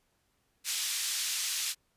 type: band-pass noise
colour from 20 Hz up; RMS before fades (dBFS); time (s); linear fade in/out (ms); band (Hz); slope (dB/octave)
white; -33; 0.64-1.75; 50; 2600 to 7900; 12
effects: pink hiss -74 dBFS RMS until 1.96 s + resampled to 32000 Hz